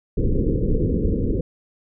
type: low-pass noise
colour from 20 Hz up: pink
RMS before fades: -20 dBFS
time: 0.17-1.41 s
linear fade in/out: 5 ms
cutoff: 510 Hz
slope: 96 dB/octave
effects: none